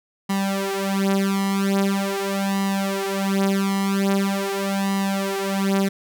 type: tone with flanger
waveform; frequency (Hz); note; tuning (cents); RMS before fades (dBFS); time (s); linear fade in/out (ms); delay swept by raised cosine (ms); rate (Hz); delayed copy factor
sawtooth; 196; G3; 0; -22; 0.29-5.89; 10; 1 to 6.1; 0.43; +1
effects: none